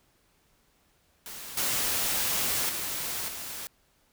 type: noise with level steps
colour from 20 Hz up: white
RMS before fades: -41 / -28 / -33 / -38 dBFS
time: 1.26-3.67 s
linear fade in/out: 0 ms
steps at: 1.57 / 2.69 / 3.28 s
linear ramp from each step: 5 ms
effects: pink hiss -67 dBFS RMS until 4.12 s